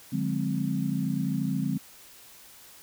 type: chord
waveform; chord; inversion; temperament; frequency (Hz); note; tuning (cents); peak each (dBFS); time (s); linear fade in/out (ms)
sine; D half-diminished seventh; none; equal with one note detuned; 146.83 / 179.21 / 207.7 / 261.6; D3 / F3 / Ab3 / C4; 0 / +45 / 0 / 0; -31; 0.12-1.78; 10
effects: white hiss -51 dBFS RMS until 2.82 s